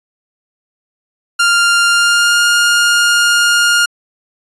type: tone with pitch glide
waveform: sawtooth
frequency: 1396.9 to 1415.6 Hz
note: F6 to F6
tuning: 0 to +23 cents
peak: -5 dBFS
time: 1.39-3.86 s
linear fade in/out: 10 ms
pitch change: +23 cents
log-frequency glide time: 1.89-2.42 s
effects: resampled to 24000 Hz